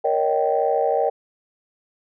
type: chord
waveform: sine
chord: Eb dominant seventh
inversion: second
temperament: just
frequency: 466.7 / 560 / 622.3 / 777.8 Hz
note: Bb4 / Db5 / Eb5 / G5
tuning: +2 / +18 / 0 / -14 cents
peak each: -22 / -23 / -23 / -22 dBFS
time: 0.04-1.1 s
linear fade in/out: 10 ms
effects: tanh soft clip ceiling -7 dBFS